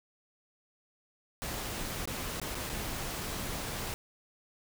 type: noise with dropouts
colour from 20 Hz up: pink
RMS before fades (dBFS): -37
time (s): 1.42-3.94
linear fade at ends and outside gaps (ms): 0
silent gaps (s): 2.055-2.075 / 2.399-2.416 / 2.546-2.552 / 2.693-2.697
effects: none